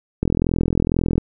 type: click train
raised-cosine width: 3 ms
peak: -5 dBFS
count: 41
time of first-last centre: 0.23-1.18 s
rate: 42.1 Hz
effects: none